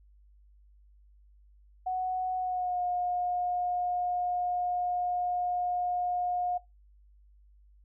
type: tone with pitch glide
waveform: sine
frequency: 740 to 716.4 Hz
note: F#5 to F5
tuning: 0 to +44 cents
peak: -28 dBFS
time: 1.86-6.58 s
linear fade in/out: 10 ms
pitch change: -56 cents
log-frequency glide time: 2.37-2.82 s
effects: noise-tail reverb RT60 0.2 s tail -20 dB re dry + added 50 Hz sine -56 dBFS peak until 7.84 s